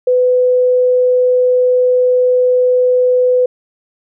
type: tone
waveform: sine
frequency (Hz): 501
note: B4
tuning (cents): +25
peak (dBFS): -8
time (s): 0.07-3.46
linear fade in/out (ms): 5
effects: none